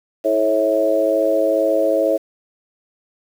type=harmonic tone with a mistuned harmonic; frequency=108.2 Hz; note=A2; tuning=29 cents flat; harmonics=3 / 4 / 5 / 6; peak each=-22 / -23 / -17 / -19 dBFS; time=0.24-2.18 s; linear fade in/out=20 ms; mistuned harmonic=5; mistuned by=+19 cents; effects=7-bit